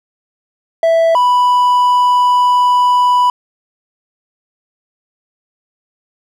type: tone pair in turn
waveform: triangle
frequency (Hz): 659.3 / 987.8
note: E5 / B5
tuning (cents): 0 / 0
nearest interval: perfect fifth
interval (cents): 700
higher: second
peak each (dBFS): -6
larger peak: neither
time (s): 0.83-1.15 / 1.15-3.3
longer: second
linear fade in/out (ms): 2
effects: none